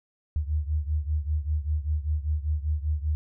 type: beating tone pair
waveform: sine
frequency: 74.4 / 79.5 Hz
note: D2 / D#2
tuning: +23 / +38 cents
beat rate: 5.1 Hz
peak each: -26 / -29 dBFS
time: 0.36-3.15 s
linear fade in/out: 0 ms
effects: none